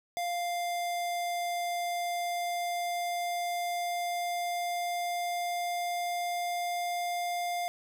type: tone with pitch glide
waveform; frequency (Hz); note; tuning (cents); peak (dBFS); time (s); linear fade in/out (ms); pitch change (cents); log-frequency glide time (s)
square; 698.5 to 702.5; F5 to F5; 0 to +10; -31; 0.17-7.68; 0; +10; 1.65-6.89
effects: none